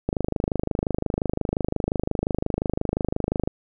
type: click train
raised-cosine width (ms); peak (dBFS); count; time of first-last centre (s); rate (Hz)
2; -9; 88; 0.09-3.475; 25.7
effects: none